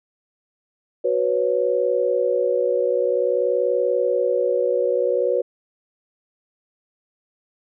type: chord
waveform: sine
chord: F# suspended fourth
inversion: none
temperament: equal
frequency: 370 / 493.9 / 554.4 Hz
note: F#4 / B4 / C#5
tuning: 0 / 0 / 0 cents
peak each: -24 / -20 / -22 dBFS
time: 1.04-5.42 s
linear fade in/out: 10 ms
effects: none